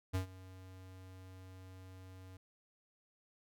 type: tone with ADSR envelope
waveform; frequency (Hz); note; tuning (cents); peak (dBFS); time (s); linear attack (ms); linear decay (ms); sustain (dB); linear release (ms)
square; 93.4; F#2; +17; -32; 0.13-2.37; 21; 110; -20; 4
effects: none